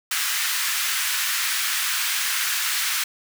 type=high-pass noise; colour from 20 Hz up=pink; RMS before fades=-24 dBFS; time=0.11-3.04 s; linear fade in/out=5 ms; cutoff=1400 Hz; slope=24 dB/octave; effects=none